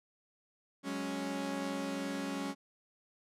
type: chord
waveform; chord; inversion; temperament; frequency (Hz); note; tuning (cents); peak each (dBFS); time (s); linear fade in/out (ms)
sawtooth; F# suspended second; none; equal; 185 / 207.7 / 277.2; F#3 / G#3 / C#4; 0 / 0 / 0; -39 / -38 / -33; 0.83-2.55; 50
effects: low-pass 10000 Hz 12 dB/octave